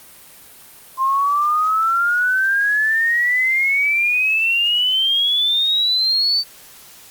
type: exponential sweep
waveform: sine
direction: up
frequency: 1046.5 to 4589 Hz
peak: -14 dBFS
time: 0.97-6.44 s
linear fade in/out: 50 ms
effects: white hiss -43 dBFS RMS until 7.1 s + Opus 32 kbps